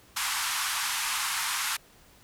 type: band-pass noise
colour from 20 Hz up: pink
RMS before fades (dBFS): -30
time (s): 0.16-1.77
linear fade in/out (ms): 10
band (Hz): 900 to 13000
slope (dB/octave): 48
effects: pink hiss -57 dBFS RMS until 2.23 s